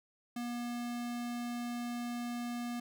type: tone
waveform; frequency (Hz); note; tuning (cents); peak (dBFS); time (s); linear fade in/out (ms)
square; 240; B3; -49; -37; 0.36-2.8; 5
effects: none